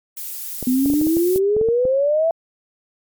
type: noise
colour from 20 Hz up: violet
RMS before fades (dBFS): -29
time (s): 0.17-1.38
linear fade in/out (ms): 0
type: clicks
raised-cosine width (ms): 2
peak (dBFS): -15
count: 12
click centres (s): 0.627 / 0.859 / 0.901 / 0.937 / 1.014 / 1.069 / 1.169 / 1.36 / 1.566 / 1.613 / 1.687 / 1.853
type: exponential sweep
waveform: sine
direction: up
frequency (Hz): 247.3 to 672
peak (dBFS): -14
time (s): 0.67-2.31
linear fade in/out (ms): 2
effects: MP3 96 kbps